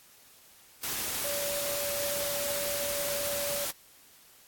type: tone in noise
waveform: sine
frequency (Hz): 574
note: D5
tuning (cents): -40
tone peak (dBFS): -33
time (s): 1.24-3.65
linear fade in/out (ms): 5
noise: white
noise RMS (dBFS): -33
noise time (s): 0.83-3.71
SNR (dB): -3
effects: white hiss -57 dBFS RMS until 4.47 s + AAC 64 kbps